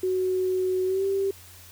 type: tone with pitch glide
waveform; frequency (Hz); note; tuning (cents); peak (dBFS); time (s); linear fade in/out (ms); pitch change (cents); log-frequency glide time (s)
sine; 371.3 to 390.9; F#4 to G4; +6 to -5; -22; 0.03-1.31; 5; +89; 0.85-1.05
effects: added 89 Hz sine -51 dBFS peak until 1.71 s + white hiss -49 dBFS RMS until 1.71 s